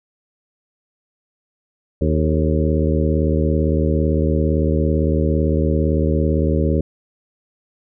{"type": "harmonic tone with a mistuned harmonic", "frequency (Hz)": 77.78, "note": "D#2", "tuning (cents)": 0, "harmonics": [1, 2, 3, 4, 5, 6, 7], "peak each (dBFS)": [-18, -21, -23, -24, -25, -26, -26], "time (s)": [2.01, 6.81], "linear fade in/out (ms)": 5, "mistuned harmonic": 6, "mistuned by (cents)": -53, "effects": []}